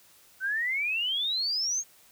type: exponential sweep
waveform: sine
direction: up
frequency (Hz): 1500 to 6645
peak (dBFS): -26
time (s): 0.4-1.84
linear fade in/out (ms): 50
effects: white hiss -58 dBFS RMS until 2.11 s